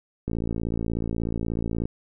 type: click train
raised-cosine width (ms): 3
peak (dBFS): -15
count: 90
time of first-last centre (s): 0.28-1.855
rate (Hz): 56.5
effects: none